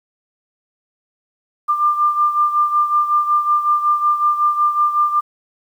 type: beating tone pair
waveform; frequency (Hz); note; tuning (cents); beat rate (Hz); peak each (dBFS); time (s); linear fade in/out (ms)
sine; 1193 / 1198.4; D6 / D6; +27 / +35; 5.4; -14 / -20; 1.68-5.21; 20
effects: 8-bit